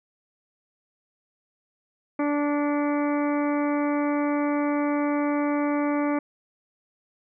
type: harmonic tone with a mistuned harmonic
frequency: 291.6 Hz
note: D4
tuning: 12 cents flat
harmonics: 1 / 2 / 3 / 4 / 5 / 6 / 7 / 8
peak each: -23 / -29 / -33 / -34 / -40 / -44 / -40 / -41 dBFS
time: 2.19-6.19 s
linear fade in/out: 5 ms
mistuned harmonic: 8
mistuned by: -29 cents
effects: none